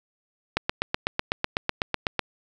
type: click train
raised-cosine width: 0.3 ms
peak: -6 dBFS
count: 14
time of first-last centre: 0.57-2.193 s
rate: 8.01 Hz
effects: none